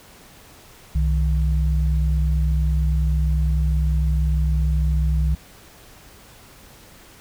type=tone pair together; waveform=sine; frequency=64.62 / 155.56 Hz; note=C2 / D#3; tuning=-21 / 0 cents; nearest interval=octave + minor third; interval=1521 cents; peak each=-17 / -24 dBFS; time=0.95-5.35 s; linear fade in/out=5 ms; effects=pink hiss -47 dBFS RMS until 7.2 s